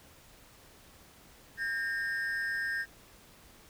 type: ring-modulated tone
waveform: triangle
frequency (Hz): 1716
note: A6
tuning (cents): -44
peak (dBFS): -26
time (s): 1.57-2.86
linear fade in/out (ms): 50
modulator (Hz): 114
effects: pink hiss -57 dBFS RMS until 3.69 s